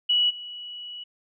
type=tone with level steps; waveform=sine; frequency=2935 Hz; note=F#7; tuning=15 cents flat; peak=-18 / -35 dBFS; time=0.09-1.04 s; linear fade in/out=10 ms; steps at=0.29 s; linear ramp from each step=20 ms; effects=none